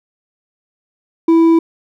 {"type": "tone with hard clipping", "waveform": "sine", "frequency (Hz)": 329.6, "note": "E4", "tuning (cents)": 0, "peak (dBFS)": -8, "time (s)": [1.28, 1.59], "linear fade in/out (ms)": 5, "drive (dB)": 4, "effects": []}